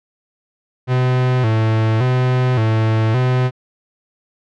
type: tone with vibrato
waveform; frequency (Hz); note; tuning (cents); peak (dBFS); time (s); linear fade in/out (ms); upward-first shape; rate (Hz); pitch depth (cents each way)
45% pulse; 118.5; A#2; +29; -13; 0.87-3.51; 50; square; 0.88; 120
effects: low-pass 3000 Hz 12 dB/octave

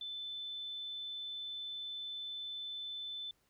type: tone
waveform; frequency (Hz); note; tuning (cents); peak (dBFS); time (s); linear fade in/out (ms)
sine; 3520; A7; 0; -40; 0.01-3.31; 2
effects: pink hiss -75 dBFS RMS until 3.49 s

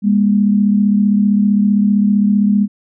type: tone pair together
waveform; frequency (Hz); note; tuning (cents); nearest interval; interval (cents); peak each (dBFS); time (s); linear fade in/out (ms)
sine; 203.1 / 238.5; G#3 / A#3; -38 / +40; minor third; 278; -10 / -17; 0.02-2.68; 50
effects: none

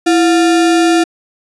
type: tone with sample-and-hold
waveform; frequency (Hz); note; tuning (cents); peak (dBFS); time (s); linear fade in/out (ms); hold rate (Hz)
sine; 333; E4; +18; -7; 0.06-1.04; 10; 1050
effects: resampled to 22050 Hz

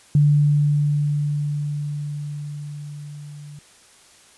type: tone with level ramp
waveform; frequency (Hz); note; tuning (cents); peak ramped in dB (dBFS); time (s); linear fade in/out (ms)
sine; 146.7; D3; -2; -11 to -36; 0.15-3.59; 2
effects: white hiss -51 dBFS RMS until 4.37 s + resampled to 24000 Hz

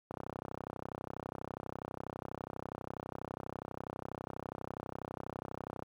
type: click train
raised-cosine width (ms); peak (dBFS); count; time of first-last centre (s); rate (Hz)
1; -25; 185; 0.11-5.824; 32.2
effects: high-pass 80 Hz 12 dB/octave + 10-bit

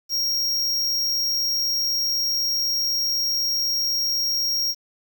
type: tone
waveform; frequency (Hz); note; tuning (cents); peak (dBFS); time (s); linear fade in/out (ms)
square; 5588; F8; 0; -21; 0.09-4.75; 50
effects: 8-bit

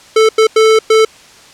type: tone bursts at uneven times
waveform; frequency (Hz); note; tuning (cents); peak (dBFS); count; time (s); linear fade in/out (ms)
square; 440; A4; 0; -6; 4; 0.16-0.29 / 0.38-0.47 / 0.56-0.79 / 0.9-1.05; 5
effects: white hiss -40 dBFS RMS until 1.53 s + low-pass 7000 Hz 12 dB/octave

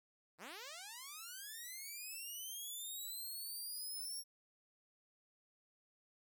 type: linear sweep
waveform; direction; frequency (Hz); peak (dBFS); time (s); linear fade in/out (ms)
5% pulse; up; 140 to 5590; -37; 0.38-4.24; 50
effects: none

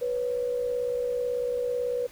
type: tone pair together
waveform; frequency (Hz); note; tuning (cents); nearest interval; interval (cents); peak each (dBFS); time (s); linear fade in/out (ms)
sine; 489.9 / 548; B4 / C#5; -14 / -20; major second; 194; -26 / -34; 0.01-2.07; 10
effects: pink hiss -51 dBFS RMS until 2.11 s

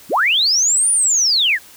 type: linear two-way sweep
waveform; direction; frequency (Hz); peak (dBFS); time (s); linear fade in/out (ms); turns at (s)
sine; up then down; 118.7 to 9580 to 1530; -12; 0.09-1.59; 50; 0.91
effects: white hiss -43 dBFS RMS until 1.76 s

